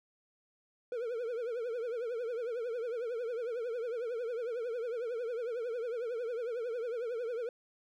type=tone with vibrato; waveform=triangle; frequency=472.4 Hz; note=A#4; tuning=23 cents sharp; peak=-32 dBFS; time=0.92-7.49 s; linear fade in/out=2 ms; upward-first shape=triangle; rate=11 Hz; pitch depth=140 cents each way; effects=none

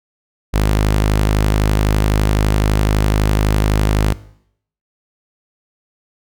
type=tone; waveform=sawtooth; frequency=51.91 Hz; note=G#1; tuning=in tune; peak=-8 dBFS; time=0.53-4.14 s; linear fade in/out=20 ms; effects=noise-tail reverb RT60 0.7 s tail -19 dB re dry

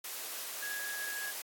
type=tone in noise; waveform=sine; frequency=1661.2 Hz; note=G#6; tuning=in tune; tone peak=-38 dBFS; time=0.62-1.31 s; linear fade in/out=5 ms; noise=white; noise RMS=-41 dBFS; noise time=0.04-1.42 s; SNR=0 dB; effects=high-pass 400 Hz 12 dB/octave + AAC 64 kbps

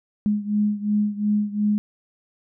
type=beating tone pair; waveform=sine; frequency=207.7 / 210.5 Hz; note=G#3 / G#3; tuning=0 / +24 cents; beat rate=2.8 Hz; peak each=-21 / -24 dBFS; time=0.26-1.78 s; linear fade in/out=0 ms; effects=none

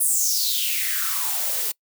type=noise with high-pass filter sweep; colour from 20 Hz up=blue; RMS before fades=-23 dBFS; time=0-1.72 s; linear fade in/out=10 ms; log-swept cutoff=10000 to 380 Hz; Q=5.4; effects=noise-tail reverb RT60 0.1 s tail -25 dB re dry

